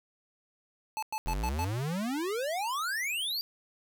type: tone bursts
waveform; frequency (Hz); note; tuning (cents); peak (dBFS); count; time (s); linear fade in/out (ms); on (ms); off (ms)
square; 869; A5; -22; -32; 5; 0.97-1.645; 0; 55; 100
type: exponential sweep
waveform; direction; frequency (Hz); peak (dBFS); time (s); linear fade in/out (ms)
square; up; 38.9 to 4800; -31; 1.26-3.41; 0
effects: none